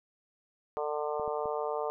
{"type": "harmonic tone", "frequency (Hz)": 149.6, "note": "D3", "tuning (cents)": 32, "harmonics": [3, 4, 5, 6, 7, 8], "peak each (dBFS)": [-34, -36, -38, -40, -41, -42], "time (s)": [0.77, 1.9], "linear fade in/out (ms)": 0}
{"type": "clicks", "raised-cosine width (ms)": 2, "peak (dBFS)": -32, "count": 3, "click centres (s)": [1.197, 1.278, 1.457]}
{"effects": []}